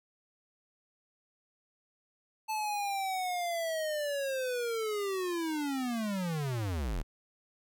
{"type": "linear sweep", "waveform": "square", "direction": "down", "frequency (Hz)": [876, 32.14], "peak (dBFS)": -32, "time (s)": [2.48, 7.03], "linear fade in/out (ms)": 20, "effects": []}